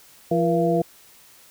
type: harmonic tone with a mistuned harmonic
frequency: 170 Hz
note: F3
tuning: 46 cents flat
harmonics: 1 / 2 / 3 / 4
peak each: -23 / -23 / -23 / -23 dBFS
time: 0.31-0.82 s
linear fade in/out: 5 ms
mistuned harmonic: 3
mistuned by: -99 cents
effects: white hiss -51 dBFS RMS until 1.5 s